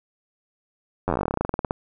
slowing click train, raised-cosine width 1 ms, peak -9 dBFS, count 23, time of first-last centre 1.08-1.709 s, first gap 10 ms, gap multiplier 1.09, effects none

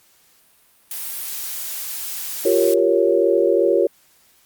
blue noise, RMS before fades -28 dBFS, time 0.91-2.74 s, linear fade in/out 2 ms
sine chord, G half-diminished seventh, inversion third, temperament equal, 349.2 / 392 / 466.2 / 554.4 Hz, F4 / G4 / Bb4 / Db5, 0 / 0 / 0 / 0 cents, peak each -19 dBFS, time 2.45-3.87 s, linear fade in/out 5 ms
effects white hiss -56 dBFS RMS until 4.45 s + Opus 48 kbps

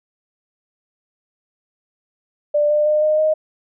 sine tone with pitch steps, 591 / 598.6 / 606.2 / 614 / 621.8 Hz, D5 / D5 / D#5 / D#5 / D#5, +11 / +33 / -45 / -23 / -1 cents, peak -13 dBFS, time 2.54-3.34 s, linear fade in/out 10 ms, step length 160 ms, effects none

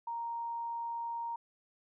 sine tone, 932.3 Hz, A#5, in tune, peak -35 dBFS, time 0.07-1.36 s, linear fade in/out 5 ms, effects none

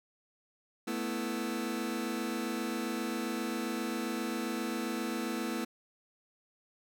sawtooth chord, A suspended second, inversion none, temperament just, 220 / 247.5 / 330 Hz, A3 / B3 / E4, 0 / +4 / +2 cents, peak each -33 dBFS, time 0.87-5.65 s, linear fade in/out 10 ms, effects none

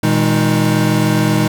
square tone cluster, 119.8 / 159 / 206.4 / 312 Hz, A#2 / D#3 / G#3 / D#4, +48 / +38 / -10 / +5 cents, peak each -18 dBFS, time 0.03-1.48 s, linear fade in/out 5 ms, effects 8-bit

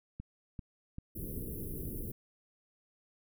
click train, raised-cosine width 5 ms, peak -29 dBFS, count 4, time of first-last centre 0.2-1.376 s, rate 2.55 Hz
pink band-stop noise, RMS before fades -40 dBFS, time 1.15-2.12 s, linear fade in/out 10 ms, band 460 to 11000 Hz, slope 48 dB/octave
effects none

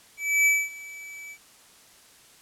square tone with ADSR envelope, 2302 Hz, D7, 35 cents flat, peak -17 dBFS, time 0.17-1.38 s, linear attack 290 ms, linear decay 230 ms, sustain -22 dB, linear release 67 ms, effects white hiss -54 dBFS RMS until 2.41 s + low-pass 11000 Hz 12 dB/octave

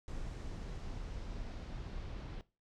brown noise with low-pass filter sweep, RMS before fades -43 dBFS, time 0.08-2.41 s, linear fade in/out 0 ms, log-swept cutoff 7400 to 4300 Hz, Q 1.2, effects noise-tail reverb RT60 0.3 s tail -19 dB re dry

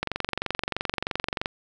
click train, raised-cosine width 0.3 ms, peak -10 dBFS, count 34, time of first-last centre 0.03-1.459 s, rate 23.1 Hz, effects none

